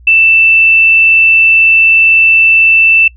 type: tone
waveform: sine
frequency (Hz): 2659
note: E7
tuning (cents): +14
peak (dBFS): -3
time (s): 0.07-3.08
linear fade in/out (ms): 5
effects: noise-tail reverb RT60 0.1 s tail -24 dB re dry + added 60 Hz sine -35 dBFS peak until 3.16 s